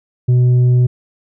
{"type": "tone with tanh clipping", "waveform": "sine", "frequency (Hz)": 124.2, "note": "B2", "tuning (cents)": 10, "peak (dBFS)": -9, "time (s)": [0.28, 0.87], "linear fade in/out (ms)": 10, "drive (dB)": 4, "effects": []}